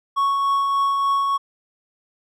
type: tone with tremolo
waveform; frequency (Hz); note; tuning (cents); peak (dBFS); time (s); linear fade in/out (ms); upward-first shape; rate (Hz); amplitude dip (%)
triangle; 1108.7; C#6; 0; -14; 0.16-1.38; 20; triangle; 3.4; 30
effects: none